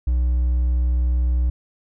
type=tone with hard clipping; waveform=triangle; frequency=61.74 Hz; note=B1; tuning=in tune; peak=-17 dBFS; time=0.07-1.5 s; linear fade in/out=5 ms; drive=5 dB; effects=none